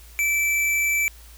square tone, 2322 Hz, D7, 20 cents flat, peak -20 dBFS, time 0.19-1.08 s, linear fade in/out 0 ms, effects added 57 Hz sine -44 dBFS peak until 1.37 s + white hiss -50 dBFS RMS until 1.37 s

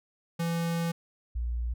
square / sine tone pair in turn, 168 / 59.12 Hz, E3 / A#1, +33 / +25 cents, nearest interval octave + tritone, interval 1808 cents, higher first, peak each -28 dBFS, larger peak neither, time 0.39-0.92 / 1.35-1.74 s, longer first, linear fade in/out 10 ms, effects none

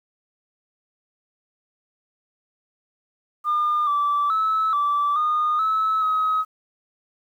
sine tone with pitch steps, 1208 / 1162 / 1301 / 1162 / 1225 / 1299 / 1271 Hz, D6 / D6 / E6 / D6 / D#6 / E6 / D#6, +48 / -19 / -23 / -19 / -27 / -26 / +36 cents, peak -17 dBFS, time 3.44-6.45 s, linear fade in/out 50 ms, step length 430 ms, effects tanh soft clip ceiling -15 dBFS + 9-bit

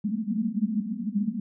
pink band-pass noise, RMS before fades -28 dBFS, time 0.04-1.4 s, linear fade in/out 5 ms, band 200 to 230 Hz, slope 96 dB/octave, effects none

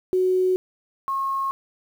sine tone pair in turn, 370 / 1084 Hz, F#4 / C#6, 0 / -39 cents, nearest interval octave + perfect fifth, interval 1861 cents, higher second, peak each -17 / -22 dBFS, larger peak first, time 0.13-0.56 / 1.08-1.51 s, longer neither, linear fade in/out 0 ms, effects 8-bit

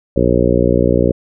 harmonic tone, 60.1 Hz, B1, 46 cents flat, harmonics 1 / 2 / 3 / 4 / 5 / 6 / 7 / 8 / 9, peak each -19 / -19 / -19 / -19 / -19 / -19 / -19 / -19 / -19 dBFS, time 0.16-1.12 s, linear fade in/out 5 ms, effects none

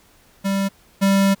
square tone pair in turn, 196 / 196 Hz, G3 / G3, 0 / 0 cents, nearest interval unison, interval 0 cents, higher neither, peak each -19 / -14 dBFS, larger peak second, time 0.44-0.69 / 1.01-1.35 s, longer second, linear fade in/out 20 ms, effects pink hiss -54 dBFS RMS until 1.4 s

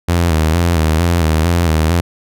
sawtooth tone with vibrato, 82.3 Hz, E2, 2 cents flat, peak -7 dBFS, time 0.08-2.01 s, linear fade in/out 10 ms, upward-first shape square, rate 2.2 Hz, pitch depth 76 cents each way, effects none

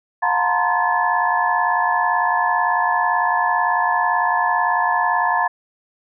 sine tone cluster, 716 / 891 / 949 / 1040 / 1727 Hz, F5 / A5 / A#5 / C6 / A6, +43 / +22 / +31 / -11 / -33 cents, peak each -22 dBFS, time 0.22-5.48 s, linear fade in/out 10 ms, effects none

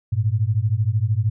sine beating tone pair, 101.6 / 114.6 Hz, G#2 / A#2, -38 / -29 cents, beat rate 13 Hz, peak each -20 dBFS, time 0.12-1.3 s, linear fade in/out 10 ms, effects none

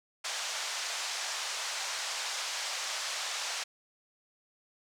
white band-pass noise, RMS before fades -36 dBFS, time 0.24-3.64 s, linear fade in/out 10 ms, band 610 to 6900 Hz, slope 24 dB/octave, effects none

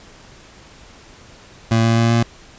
25% pulse tone with pitch steps, 113.7 / 114.62 / 115.55 / 116.49 Hz, A#2 / A#2 / A#2 / A#2, -43 / -29 / -15 / -1 cents, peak -9 dBFS, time 1.71-2.23 s, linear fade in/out 5 ms, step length 130 ms, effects pink hiss -44 dBFS RMS until 2.58 s + resampled to 16000 Hz

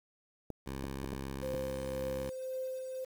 clicks, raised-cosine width 2 ms, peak -26 dBFS, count 5, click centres 0.503 / 0.842 / 1.043 / 1.13 / 1.543 s
10% pulse tone, 67.5 Hz, C#2, 45 cents flat, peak -31 dBFS, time 0.66-2.3 s, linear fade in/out 10 ms
sine tone with tremolo, 519 Hz, C5, 14 cents flat, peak -34 dBFS, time 1.42-3.05 s, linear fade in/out 10 ms, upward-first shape triangle, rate 1.9 Hz, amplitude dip 45%
effects 9-bit

